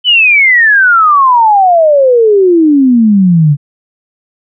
sine exponential sweep, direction down, 3046 to 140 Hz, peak -3 dBFS, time 0.04-3.57 s, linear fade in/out 50 ms, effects none

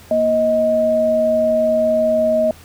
sine tone pair together, 235.1 / 628.7 Hz, A#3 / D#5, +15 / +18 cents, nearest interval octave + perfect fourth, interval 1703 cents, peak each -22 / -13 dBFS, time 0.11-2.51 s, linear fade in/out 2 ms, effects added 84 Hz sine -44 dBFS peak until 2.64 s + pink hiss -44 dBFS RMS until 2.64 s

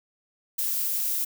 violet noise, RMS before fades -27 dBFS, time 0.58-1.25 s, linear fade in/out 10 ms, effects none

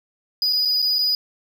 triangle tone with dropouts, 4941 Hz, D#8, 13 cents flat, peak -16 dBFS, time 0.42-1.15 s, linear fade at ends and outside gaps 1 ms, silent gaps 0.527-0.531 / 0.651-0.655 / 0.819-0.825 / 0.985-0.99 s, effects none

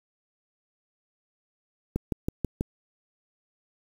click train, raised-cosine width 3 ms, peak -13 dBFS, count 5, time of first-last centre 1.96-2.609 s, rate 6.16 Hz, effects 7-bit

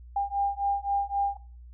sine beating tone pair, 799 / 802.8 Hz, G5 / G5, +33 / +41 cents, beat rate 3.8 Hz, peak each -29 dBFS, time 0.16-1.37 s, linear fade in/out 5 ms, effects noise-tail reverb RT60 0.4 s tail -17 dB re dry + added 60 Hz sine -44 dBFS peak until 1.73 s

